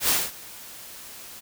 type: noise with ADSR envelope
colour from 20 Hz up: white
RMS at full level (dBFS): -20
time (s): 0-1.41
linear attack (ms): 88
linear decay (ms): 220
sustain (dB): -22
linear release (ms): 24
effects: none